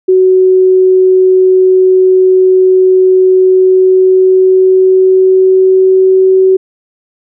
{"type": "tone with pitch glide", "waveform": "sine", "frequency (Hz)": [373, 377.8], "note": ["F#4", "F#4"], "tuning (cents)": [14, 36], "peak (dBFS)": -3, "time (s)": [0.08, 6.57], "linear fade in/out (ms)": 10, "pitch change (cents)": 22, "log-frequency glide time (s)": [3.35, 6.4], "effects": []}